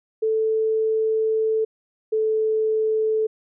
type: tone pair in turn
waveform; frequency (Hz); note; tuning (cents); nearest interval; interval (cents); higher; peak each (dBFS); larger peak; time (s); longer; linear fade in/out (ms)
sine; 440 / 437; A4 / A4; 0 / -12; unison; 12; first; -18; neither; 0.22-1.65 / 2.12-3.27; first; 10
effects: none